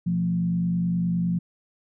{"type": "tone with frequency modulation", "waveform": "sine", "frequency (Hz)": 174.61, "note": "F3", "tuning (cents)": 0, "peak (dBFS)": -21, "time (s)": [0.06, 1.39], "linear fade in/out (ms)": 10, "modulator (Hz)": 49.7, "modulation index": 0.55, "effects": []}